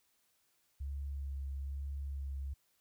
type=tone with vibrato; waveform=sine; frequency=69.2 Hz; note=C#2; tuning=2 cents flat; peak=-37 dBFS; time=0.8-2.54 s; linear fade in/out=10 ms; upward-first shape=sine; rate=1.1 Hz; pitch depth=20 cents each way; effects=white hiss -75 dBFS RMS until 2.8 s